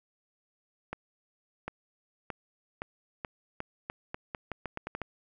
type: accelerating click train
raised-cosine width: 0.5 ms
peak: -20 dBFS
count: 15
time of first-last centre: 0.93-5.017 s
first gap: 750 ms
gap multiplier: 0.83
effects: none